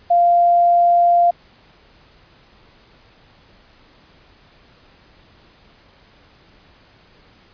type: tone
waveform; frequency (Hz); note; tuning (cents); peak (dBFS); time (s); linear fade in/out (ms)
sine; 695; F5; -9; -10; 0.1-1.31; 10
effects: pink hiss -51 dBFS RMS until 7.53 s + resampled to 11025 Hz